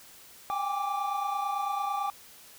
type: tone cluster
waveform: triangle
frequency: 787 / 816 / 1170 Hz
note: G5 / G#5 / D6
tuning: +7 / -31 / -7 cents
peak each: -32 / -31 / -30 dBFS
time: 0.5-2.1 s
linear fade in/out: 0 ms
effects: white hiss -52 dBFS RMS until 2.58 s